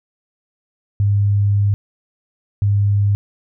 sine tone bursts at uneven times, 101.4 Hz, G#2, 41 cents flat, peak -12 dBFS, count 2, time 1-1.74 / 2.62-3.15 s, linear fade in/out 0 ms, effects none

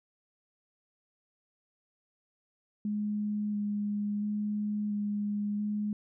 sine tone with vibrato, 207.7 Hz, G#3, in tune, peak -29 dBFS, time 2.85-5.93 s, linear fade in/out 2 ms, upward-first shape square, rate 0.73 Hz, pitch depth 11 cents each way, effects none

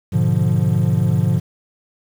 triangle chord, G# diminished seventh, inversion none, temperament equal, 103.83 / 123.47 / 146.83 / 174.61 Hz, G#2 / B2 / D3 / F3, 0 / 0 / 0 / 0 cents, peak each -17 dBFS, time 0.12-1.4 s, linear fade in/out 20 ms, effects tanh soft clip ceiling -3 dBFS + 7-bit

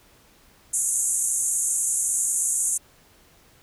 pink band-pass noise, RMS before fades -24 dBFS, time 0.73-2.78 s, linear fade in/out 10 ms, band 6600 to 11000 Hz, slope 96 dB/octave, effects pink hiss -56 dBFS RMS until 3.62 s

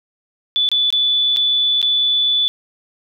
sine tone with dropouts, 3472 Hz, A7, 24 cents flat, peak -13 dBFS, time 0.56-2.48 s, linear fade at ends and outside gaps 0 ms, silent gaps 0.689-0.716 / 0.904-0.926 / 1.363-1.37 / 1.816-1.827 s, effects none

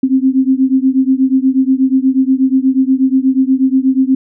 sine beating tone pair, 260 / 268.3 Hz, C4 / C4, -11 / +44 cents, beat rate 8.3 Hz, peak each -11 / -12 dBFS, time 0.03-4.15 s, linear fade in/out 5 ms, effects none

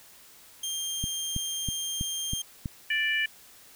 20% pulse tone, 3191 Hz, G7, 30 cents sharp, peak -25 dBFS, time 0.63-2.42 s, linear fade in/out 5 ms
click train, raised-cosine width 5 ms, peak -19 dBFS, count 6, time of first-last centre 1.04-2.658 s, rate 3.09 Hz
harmonic tone, 587.3 Hz, D5, in tune, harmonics 3 / 4 / 5, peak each -27 / -29 / -31 dBFS, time 2.9-3.26 s, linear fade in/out 5 ms
effects white hiss -53 dBFS RMS until 3.75 s

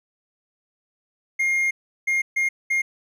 triangle tone bursts at uneven times, 2129 Hz, C7, 30 cents sharp, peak -17 dBFS, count 4, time 1.39-1.71 / 2.07-2.22 / 2.36-2.49 / 2.7-2.82 s, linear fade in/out 10 ms, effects none

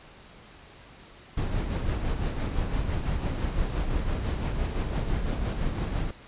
brown noise with tremolo, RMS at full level -26 dBFS, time 1.37-6.11 s, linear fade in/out 5 ms, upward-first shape sine, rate 5.9 Hz, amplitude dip 45%, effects pink hiss -50 dBFS RMS until 6.27 s + resampled to 8000 Hz

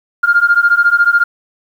sine beating tone pair, 1400 / 1414 Hz, F6 / F6, +4 / +21 cents, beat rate 14 Hz, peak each -10 dBFS, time 0.23-1.24 s, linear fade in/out 10 ms, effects tanh soft clip ceiling 0 dBFS + 7-bit

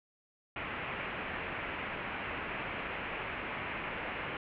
white low-pass noise, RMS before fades -39 dBFS, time 0.56-4.37 s, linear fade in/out 2 ms, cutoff 2700 Hz, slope 48 dB/octave, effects none

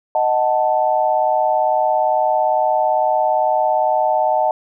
sine chord, D# diminished, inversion none, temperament equal, 622.3 / 740 / 880 Hz, D#5 / F#5 / A5, 0 / 0 / 0 cents, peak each -18 dBFS, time 0.15-4.51 s, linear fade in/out 2 ms, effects none

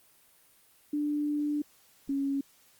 sine tone pair in turn, 295 / 276.7 Hz, D4 / C#4, +8 / -3 cents, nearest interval minor second, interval 111 cents, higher first, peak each -27 dBFS, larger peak neither, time 0.93-1.62 / 2.09-2.41 s, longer first, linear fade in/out 5 ms, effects white hiss -62 dBFS RMS until 2.79 s + Opus 32 kbps

